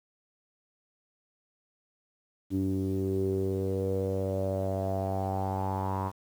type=tone with low-pass filter sweep; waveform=sawtooth; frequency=95.9 Hz; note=G2; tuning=37 cents flat; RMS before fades=-30 dBFS; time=2.5-6.12 s; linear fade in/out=50 ms; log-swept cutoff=300 to 1000 Hz; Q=6.8; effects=9-bit